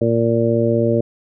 harmonic tone, 115.8 Hz, A#2, 11 cents flat, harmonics 1 / 2 / 3 / 4 / 5, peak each -20 / -20 / -20 / -20 / -20 dBFS, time 0.01-1.01 s, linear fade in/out 5 ms, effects none

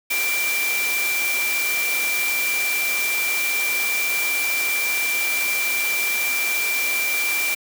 sine tone in noise, 2356 Hz, D7, 5 cents sharp, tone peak -21 dBFS, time 0.1-7.55 s, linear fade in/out 10 ms, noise white, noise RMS -26 dBFS, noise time 0.1-7.55 s, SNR +2 dB, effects high-pass 300 Hz 12 dB/octave

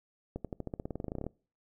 accelerating click train, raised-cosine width 2 ms, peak -23 dBFS, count 19, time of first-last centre 0.36-1.266 s, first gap 87 ms, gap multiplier 0.93, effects noise-tail reverb RT60 0.4 s tail -24 dB re dry

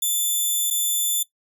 5% pulse tone with dropouts, 3520 Hz, A7, in tune, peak -12 dBFS, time 0.02-1.23 s, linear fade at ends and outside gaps 5 ms, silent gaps 0.703-0.708 s, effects noise-tail reverb RT60 0.1 s tail -17 dB re dry

